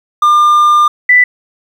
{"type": "tone pair in turn", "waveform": ["triangle", "sine"], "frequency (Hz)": [1200, 1984.6], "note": ["D6", "B6"], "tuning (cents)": [37, 8], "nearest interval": "major sixth", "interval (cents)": 871, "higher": "second", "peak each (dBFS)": -3, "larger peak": "neither", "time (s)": [[0.22, 0.88], [1.09, 1.24]], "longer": "first", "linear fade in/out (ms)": 5, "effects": ["7-bit"]}